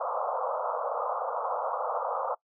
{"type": "band-pass noise", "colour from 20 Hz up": "pink", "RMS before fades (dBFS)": -31, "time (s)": [0, 2.35], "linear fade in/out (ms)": 10, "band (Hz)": [490, 1300], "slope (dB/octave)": 96, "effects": ["noise-tail reverb RT60 0.1 s tail -22 dB re dry"]}